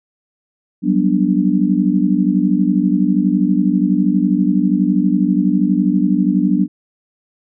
sine chord, G major seventh, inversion third, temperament just, 183.75 / 196 / 245 / 294 Hz, F#3 / G3 / B3 / D4, -12 / 0 / -14 / +2 cents, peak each -17 / -17 / -18 / -17 dBFS, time 0.82-6.68 s, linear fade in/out 50 ms, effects none

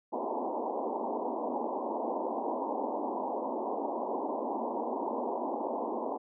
white band-pass noise, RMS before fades -34 dBFS, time 0.12-6.18 s, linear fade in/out 20 ms, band 220 to 1000 Hz, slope 96 dB/octave, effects none

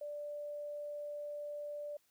sine tone, 587.3 Hz, D5, in tune, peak -40 dBFS, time 0.01-1.97 s, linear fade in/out 5 ms, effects white hiss -74 dBFS RMS until 2.1 s

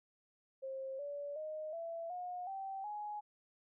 sine tone with pitch steps, 533 / 574.6 / 619.4 / 667.7 / 719.7 / 775.9 / 836.4 Hz, C5 / D5 / D#5 / E5 / F#5 / G5 / G#5, +32 / -38 / -8 / +22 / -48 / -18 / +12 cents, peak -40 dBFS, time 0.62-3.21 s, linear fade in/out 20 ms, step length 370 ms, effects none

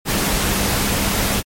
sine tone in noise, 198.6 Hz, G3, 23 cents sharp, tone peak -26 dBFS, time 0.05-1.43 s, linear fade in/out 50 ms, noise pink, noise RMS -19 dBFS, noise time 0.05-1.43 s, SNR -10 dB, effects MP3 64 kbps

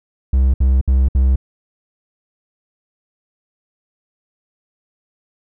triangle tone bursts, 65.4 Hz, C2, in tune, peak -8 dBFS, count 4, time 0.33-1.359 s, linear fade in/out 5 ms, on 210 ms, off 63 ms, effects none

